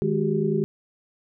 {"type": "tone cluster", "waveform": "sine", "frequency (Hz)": [157, 208.7, 370.8, 400.7], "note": ["D#3", "G#3", "F#4", "G4"], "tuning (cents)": [16, 9, 4, 38], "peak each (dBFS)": -26, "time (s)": [0.02, 0.64], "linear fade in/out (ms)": 0, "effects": []}